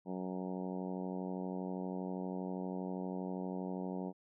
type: harmonic tone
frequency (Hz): 92.5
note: F#2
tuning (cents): 0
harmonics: 2 / 3 / 4 / 5 / 6 / 7 / 8 / 9 / 10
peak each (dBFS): -40 / -44 / -46 / -48 / -50 / -51 / -52 / -53 / -54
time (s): 0.05-4.13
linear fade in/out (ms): 50
effects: none